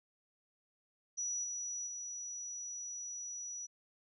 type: tone with level steps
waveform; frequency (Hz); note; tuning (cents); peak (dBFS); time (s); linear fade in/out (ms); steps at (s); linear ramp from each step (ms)
sine; 5870; F#8; -15; -35 / -38 / -41; 1.17-3.67; 20; 1.43 / 1.86; 20
effects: none